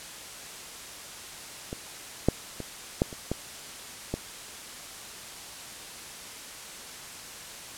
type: clicks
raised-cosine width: 2 ms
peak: -20 / -6 / -21 / -8 / -27 / -14 / -15 dBFS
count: 7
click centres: 1.729 / 2.286 / 2.603 / 3.019 / 3.128 / 3.316 / 4.14 s
effects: white hiss -42 dBFS RMS until 7.77 s + low-pass 10000 Hz 12 dB/octave